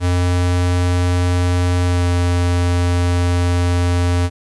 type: tone with pitch glide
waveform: square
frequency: 89 to 88.08 Hz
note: F2 to F2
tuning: +33 to +15 cents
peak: -14 dBFS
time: 0-4.3 s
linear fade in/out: 50 ms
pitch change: -18 cents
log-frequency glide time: 1.86-2.05 s
effects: resampled to 24000 Hz + 9-bit